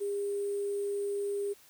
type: tone with sample-and-hold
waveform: sine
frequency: 404 Hz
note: G#4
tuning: 48 cents flat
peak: -30 dBFS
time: 0-1.54 s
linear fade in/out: 20 ms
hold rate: 8820 Hz
effects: white hiss -59 dBFS RMS until 1.69 s

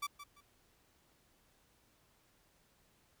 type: tone with echo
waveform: sawtooth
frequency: 1159 Hz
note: D6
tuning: 23 cents flat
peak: -32 dBFS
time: 0.02-0.07 s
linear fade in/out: 10 ms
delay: 170 ms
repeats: 2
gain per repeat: -12 dB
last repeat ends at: 0.41 s
effects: pink hiss -71 dBFS RMS until 3.2 s

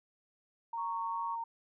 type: tone with vibrato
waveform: sine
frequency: 924 Hz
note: A#5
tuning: 16 cents flat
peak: -35 dBFS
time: 0.73-1.44 s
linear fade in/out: 5 ms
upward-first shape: sine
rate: 2.4 Hz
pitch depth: 9 cents each way
type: tone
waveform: sine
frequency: 1108.7 Hz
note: C#6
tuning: in tune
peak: -37 dBFS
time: 0.77-1.36 s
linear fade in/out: 20 ms
effects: none

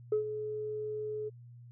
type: tone with ADSR envelope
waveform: sine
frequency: 426.5 Hz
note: G#4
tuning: 46 cents sharp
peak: -23 dBFS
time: 0.12-1.3 s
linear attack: 4 ms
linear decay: 110 ms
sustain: -11 dB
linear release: 22 ms
effects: tanh soft clip ceiling -22 dBFS + added 120 Hz sine -49 dBFS peak until 1.71 s

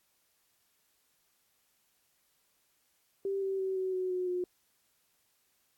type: tone with pitch steps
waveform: sine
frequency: 392 / 386.4 / 380.8 / 375.4 / 370 / 364.7 / 359.5 Hz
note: G4 / G4 / F#4 / F#4 / F#4 / F#4 / F#4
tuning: 0 / -25 / +50 / +25 / 0 / -25 / -50 cents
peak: -30 dBFS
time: 3.25-4.44 s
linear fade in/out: 2 ms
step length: 170 ms
effects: white hiss -73 dBFS RMS until 5.77 s + AAC 64 kbps

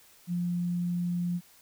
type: tone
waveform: sine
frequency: 175.4 Hz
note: F3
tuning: 8 cents sharp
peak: -27 dBFS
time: 0.27-1.41 s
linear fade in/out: 50 ms
effects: white hiss -58 dBFS RMS until 1.61 s

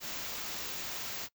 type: band-stop noise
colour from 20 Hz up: white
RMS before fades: -39 dBFS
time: 0-1.29 s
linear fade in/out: 50 ms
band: 7500 to 14000 Hz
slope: 96 dB/octave
effects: noise-tail reverb RT60 0.1 s tail -22 dB re dry

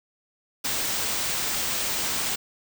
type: band-stop noise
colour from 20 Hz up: white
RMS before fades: -27 dBFS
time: 0.64-2.36 s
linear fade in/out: 10 ms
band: 9600 to 14000 Hz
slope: 96 dB/octave
effects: none

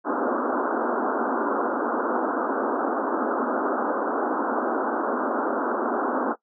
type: band-pass noise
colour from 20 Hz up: pink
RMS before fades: -25 dBFS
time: 0.04-6.36 s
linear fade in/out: 50 ms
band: 230 to 1500 Hz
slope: 96 dB/octave
effects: noise-tail reverb RT60 0.1 s tail -20 dB re dry

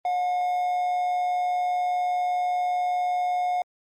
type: tone with amplitude modulation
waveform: triangle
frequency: 721 Hz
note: F#5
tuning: 45 cents flat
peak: -19 dBFS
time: 0.05-3.62 s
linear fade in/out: 2 ms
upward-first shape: sine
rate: 145 Hz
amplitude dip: 30%
effects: Opus 32 kbps

